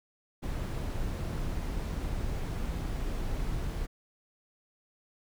brown noise, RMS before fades -33 dBFS, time 0.42-3.87 s, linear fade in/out 20 ms, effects none

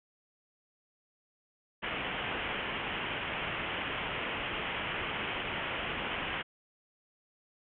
white low-pass noise, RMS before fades -36 dBFS, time 1.82-6.43 s, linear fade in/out 20 ms, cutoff 3200 Hz, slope 96 dB/octave, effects none

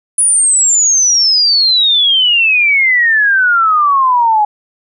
sine exponential sweep, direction down, 9956 to 827 Hz, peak -7 dBFS, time 0.18-4.45 s, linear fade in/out 5 ms, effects none

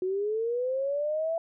sine linear sweep, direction up, 363.3 to 669 Hz, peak -26 dBFS, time 0.02-1.38 s, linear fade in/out 2 ms, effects none

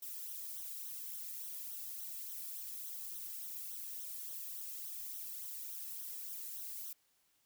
violet noise with flanger, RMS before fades -45 dBFS, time 0.02-6.93 s, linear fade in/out 5 ms, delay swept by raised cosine 0.41 to 1.41 ms, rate 3.5 Hz, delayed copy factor -0.85, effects white hiss -75 dBFS RMS until 7.45 s

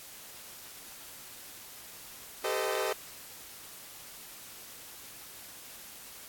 sawtooth chord, A half-diminished seventh, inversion third, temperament equal with one note detuned, 392 / 440 / 510.4 / 622.3 Hz, G4 / A4 / C5 / Eb5, 0 / 0 / -43 / 0 cents, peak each -31 dBFS, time 2.44-2.93 s, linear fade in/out 5 ms, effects white hiss -48 dBFS RMS until 6.28 s + AAC 64 kbps

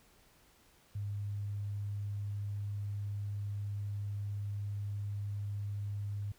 sine tone, 101.9 Hz, G#2, 32 cents flat, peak -35 dBFS, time 0.95-6.32 s, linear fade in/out 5 ms, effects pink hiss -65 dBFS RMS until 6.38 s

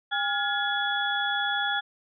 sine tone cluster, 812 / 1416 / 1691 / 3386 Hz, G#5 / F6 / G#6 / G#7, -39 / +23 / +31 / +33 cents, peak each -30 dBFS, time 0.11-1.81 s, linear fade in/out 20 ms, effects none

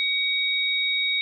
sine tone pair together, 2260 / 3767 Hz, C#7 / A#7, +33 / +17 cents, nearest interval major sixth, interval 884 cents, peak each -24 dBFS, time 0-1.21 s, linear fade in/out 0 ms, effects none

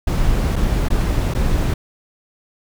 brown noise with dropouts, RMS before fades -17 dBFS, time 0.07-1.74 s, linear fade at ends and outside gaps 5 ms, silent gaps 0.559-0.562 / 0.886-0.902 / 1.339-1.348 s, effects none

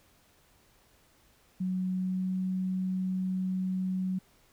sine tone with pitch glide, 185 to 186.29 Hz, F#3 to F#3, 0 to +12 cents, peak -28 dBFS, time 1.6-4.19 s, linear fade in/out 10 ms, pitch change +12 cents, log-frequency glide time 1.91-2.33 s, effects pink hiss -64 dBFS RMS until 4.52 s

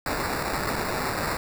white noise with sample-and-hold, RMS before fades -28 dBFS, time 0.06-1.37 s, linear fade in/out 2 ms, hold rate 3150 Hz, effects none

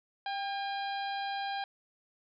harmonic tone with a mistuned harmonic, 807 Hz, G#5, 50 cents flat, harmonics 1 / 2 / 3 / 4 / 5 / 6, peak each -34 / -41 / -47 / -45 / -46 / -52 dBFS, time 0.26-1.64 s, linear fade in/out 2 ms, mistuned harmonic 1, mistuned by -34 cents, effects none

